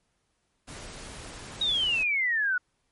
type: noise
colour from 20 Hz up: pink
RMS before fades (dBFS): -42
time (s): 0.67-2.04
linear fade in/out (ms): 20
type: exponential sweep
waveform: sine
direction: down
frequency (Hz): 3823 to 1445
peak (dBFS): -23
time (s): 1.61-2.58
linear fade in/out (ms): 5
effects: pink hiss -74 dBFS RMS until 2.91 s + MP3 48 kbps